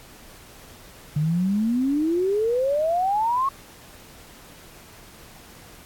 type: exponential sweep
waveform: sine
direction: up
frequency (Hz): 145.6 to 1111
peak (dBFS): -19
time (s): 1.16-3.49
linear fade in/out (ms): 5
effects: pink hiss -47 dBFS RMS until 5.85 s + AAC 64 kbps